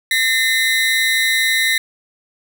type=ring-modulated tone; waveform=30% pulse; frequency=1938 Hz; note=B6; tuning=33 cents flat; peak=-8 dBFS; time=0.11-1.78 s; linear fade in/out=2 ms; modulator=119 Hz; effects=none